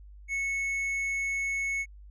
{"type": "tone with tanh clipping", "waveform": "sine", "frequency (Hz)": 2202, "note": "C#7", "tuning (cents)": -12, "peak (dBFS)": -29, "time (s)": [0.28, 1.86], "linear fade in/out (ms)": 50, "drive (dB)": 6, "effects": ["added 50 Hz sine -46 dBFS peak until 2.1 s"]}